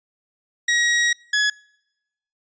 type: tone pair in turn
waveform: sawtooth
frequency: 1900 / 1689 Hz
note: A#6 / G#6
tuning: +33 / +29 cents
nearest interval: major second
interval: 204 cents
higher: first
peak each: -13 dBFS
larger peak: neither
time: 0.68-1.13 / 1.33-1.5 s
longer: first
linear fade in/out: 5 ms
effects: noise-tail reverb RT60 0.9 s tail -26 dB re dry + resampled to 16000 Hz